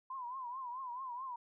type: tone with vibrato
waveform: sine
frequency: 1011 Hz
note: B5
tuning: 40 cents sharp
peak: -40 dBFS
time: 0.1-1.36 s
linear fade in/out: 5 ms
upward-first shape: triangle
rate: 4.6 Hz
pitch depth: 130 cents each way
effects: none